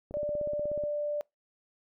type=click train; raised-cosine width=2 ms; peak=-29 dBFS; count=13; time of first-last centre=0.11-0.837 s; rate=16.5 Hz
type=tone; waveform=sine; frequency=590 Hz; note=D5; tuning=8 cents sharp; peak=-29 dBFS; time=0.14-1.21 s; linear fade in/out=0 ms
effects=noise-tail reverb RT60 0.2 s tail -26 dB re dry